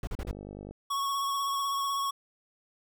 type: noise bursts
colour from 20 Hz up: brown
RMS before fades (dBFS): -33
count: 4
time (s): 0.03-0.312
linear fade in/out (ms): 2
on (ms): 42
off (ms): 38
type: click train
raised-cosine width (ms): 2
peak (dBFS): -29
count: 27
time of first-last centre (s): 0.19-0.71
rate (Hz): 50
type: tone with vibrato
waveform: square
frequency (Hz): 1108.7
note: C#6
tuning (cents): 0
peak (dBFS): -29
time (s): 0.9-2.11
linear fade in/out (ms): 10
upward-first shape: sine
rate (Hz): 16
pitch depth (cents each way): 24
effects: none